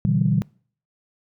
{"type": "tone cluster", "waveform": "sine", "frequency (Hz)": [121.2, 145.4, 163.6, 193.2], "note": ["B2", "D3", "E3", "G3"], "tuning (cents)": [-32, -17, -13, -25], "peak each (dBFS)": -22, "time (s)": [0.05, 0.42], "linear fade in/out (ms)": 0, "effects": ["noise-tail reverb RT60 0.5 s tail -25 dB re dry", "tanh soft clip ceiling -6 dBFS"]}